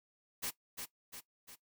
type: noise with echo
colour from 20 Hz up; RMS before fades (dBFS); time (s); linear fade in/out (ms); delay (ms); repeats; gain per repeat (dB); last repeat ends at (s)
white; -38; 0.42-0.51; 20; 350; 3; -5; 1.56
effects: noise-tail reverb RT60 0.1 s tail -17 dB re dry